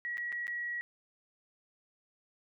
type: tone with dropouts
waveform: sine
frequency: 1917 Hz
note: A#6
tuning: 48 cents sharp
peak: -34 dBFS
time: 0.05-0.81 s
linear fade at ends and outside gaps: 0 ms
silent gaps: 0.172-0.18 / 0.321-0.326 / 0.469-0.479 s
effects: none